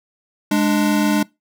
square tone pair together, 207.7 / 295.9 Hz, G#3 / D4, 0 / +13 cents, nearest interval tritone, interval 613 cents, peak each -18 dBFS, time 0.51-1.23 s, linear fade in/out 5 ms, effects noise-tail reverb RT60 0.2 s tail -22 dB re dry

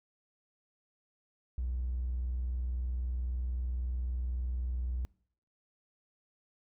triangle tone with vibrato, 61.74 Hz, B1, in tune, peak -28 dBFS, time 1.58-5.05 s, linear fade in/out 0 ms, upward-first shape square, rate 20 Hz, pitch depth 120 cents each way, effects noise-tail reverb RT60 0.6 s tail -26 dB re dry + tanh soft clip ceiling -28 dBFS

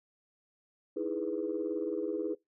sine chord, E major seventh, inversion third, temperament equal, 311.1 / 329.6 / 415.3 / 493.9 Hz, D#4 / E4 / G#4 / B4, 0 / 0 / 0 / 0 cents, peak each -38 / -36 / -35 / -37 dBFS, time 0.96-2.35 s, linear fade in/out 10 ms, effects noise-tail reverb RT60 0.2 s tail -25 dB re dry + tanh soft clip ceiling -22 dBFS

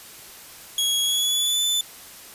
sawtooth tone with pitch glide, 3322 to 3509 Hz, G#7 to A7, 0 to -5 cents, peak -17 dBFS, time 0.78-1.81 s, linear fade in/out 2 ms, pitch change +95 cents, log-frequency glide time 1.03-1.62 s, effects white hiss -43 dBFS RMS until 2.34 s + resampled to 32000 Hz

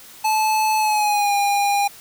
square tone with pitch glide, 867 to 808.9 Hz, A5 to G#5, -26 to -46 cents, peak -17 dBFS, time 0.24-1.88 s, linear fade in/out 10 ms, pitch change -120 cents, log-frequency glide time 0.77-1.34 s, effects white hiss -43 dBFS RMS until 2 s

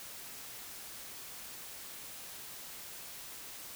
silence, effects white hiss -47 dBFS RMS until 3.75 s

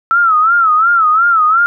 sine tone with vibrato, 1318.5 Hz, E6, in tune, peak -7 dBFS, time 0.11-1.66 s, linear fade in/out 0 ms, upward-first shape sine, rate 2.8 Hz, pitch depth 120 cents each way, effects none

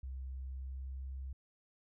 sine tone with pitch glide, 65.41 to 66.32 Hz, C2 to C2, 0 to +24 cents, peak -40 dBFS, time 0.03-1.33 s, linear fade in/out 5 ms, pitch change +24 cents, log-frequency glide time 0.3-1.16 s, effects none

